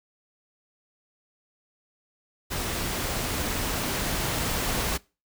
pink noise with level ramp, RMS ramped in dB -30 to -27 dBFS, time 2.5-4.98 s, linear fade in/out 20 ms, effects noise-tail reverb RT60 0.3 s tail -23 dB re dry

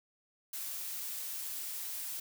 blue noise, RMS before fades -40 dBFS, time 0.53-2.2 s, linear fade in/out 5 ms, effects none

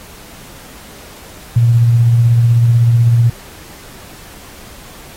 sine tone with tremolo, 117.7 Hz, A#2, 17 cents sharp, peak -5 dBFS, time 1.56-3.3 s, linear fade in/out 5 ms, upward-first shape triangle, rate 16 Hz, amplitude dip 35%, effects pink hiss -37 dBFS RMS until 5.16 s + AAC 48 kbps

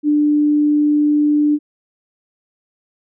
sine tone, 296.6 Hz, D4, 17 cents sharp, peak -11 dBFS, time 0.03-1.59 s, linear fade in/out 50 ms, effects none

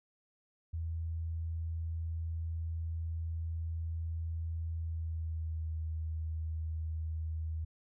sine tone with pitch glide, 82 to 79.8 Hz, E2 to D#2, -9 to +44 cents, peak -34 dBFS, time 0.73-7.65 s, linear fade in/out 10 ms, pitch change -47 cents, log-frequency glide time 4.74-5.71 s, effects none

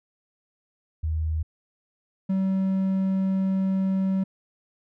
sine / triangle tone pair in turn, 79 / 191.12 Hz, D#2 / G3, +27 / -44 cents, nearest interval octave + minor third, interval 1529 cents, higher second, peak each -23 / -19 dBFS, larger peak second, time 1.03-1.43 / 2.29-4.24 s, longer second, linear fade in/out 10 ms, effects none

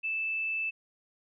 sine tone, 2635 Hz, E7, 1 cent flat, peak -29 dBFS, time 0.03-0.71 s, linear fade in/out 20 ms, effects none

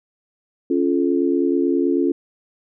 sine chord, Db augmented, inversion none, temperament just, 277.2 / 346.5 / 433.1 Hz, Db4 / F4 / A4, 0 / -14 / -27 cents, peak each -19 / -19 / -24 dBFS, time 0.7-2.12 s, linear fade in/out 5 ms, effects none

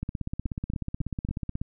two click trains, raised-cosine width 5 ms, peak -18 / -18 dBFS, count 27 / 4, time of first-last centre 0.03-1.615 / 0.46-1.289 s, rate 16.4 / 3.62 Hz, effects none

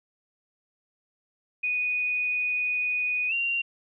sine tone with pitch glide, 2478 to 2765 Hz, D#7 to F7, -8 to -18 cents, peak -24 dBFS, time 1.63-3.62 s, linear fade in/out 10 ms, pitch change +190 cents, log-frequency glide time 3.28-3.33 s, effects none

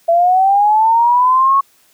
sine linear sweep, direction up, 665 to 1108.7 Hz, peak -8 dBFS, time 0.08-1.61 s, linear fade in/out 10 ms, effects white hiss -53 dBFS RMS until 1.93 s + high-pass 100 Hz 12 dB/octave

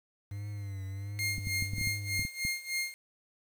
triangle tone with vibrato, 99.7 Hz, G2, 30 cents sharp, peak -34 dBFS, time 0.31-2.23 s, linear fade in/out 5 ms, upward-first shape triangle, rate 1.4 Hz, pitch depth 73 cents each way
sawtooth tone with tremolo, 2127 Hz, C7, 28 cents sharp, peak -26 dBFS, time 1.19-2.94 s, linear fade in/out 0 ms, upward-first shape sine, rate 3.3 Hz, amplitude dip 85%
clicks, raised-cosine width 5 ms, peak -25 dBFS, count 10, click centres 1.382 / 1.471 / 1.624 / 1.735 / 1.783 / 1.813 / 1.873 / 2.194 / 2.251 / 2.451 s
effects 9-bit

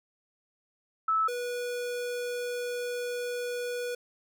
sine / square tone pair in turn, 1307 / 487.6 Hz, E6 / B4, -15 / -22 cents, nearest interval octave + perfect fourth, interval 1707 cents, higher first, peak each -23 / -32 dBFS, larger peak first, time 1.08-1.28 / 1.28-3.95 s, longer second, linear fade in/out 5 ms, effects none

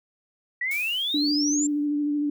sine exponential sweep, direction up, 1912 to 7459 Hz, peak -24 dBFS, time 0.61-1.67 s, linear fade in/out 5 ms
blue noise with exponential decay, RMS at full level -36 dBFS, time 0.71-1.86 s, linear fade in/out 2 ms, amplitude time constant 250 ms
sine tone with vibrato, 293.2 Hz, D4, 3 cents flat, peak -22 dBFS, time 1.14-2.3 s, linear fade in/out 5 ms, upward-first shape sine, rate 13 Hz, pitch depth 20 cents each way
effects none

